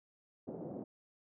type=band-pass noise; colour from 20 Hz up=pink; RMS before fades=-44 dBFS; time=0.47-0.84 s; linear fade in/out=10 ms; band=160 to 600 Hz; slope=24 dB/octave; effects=none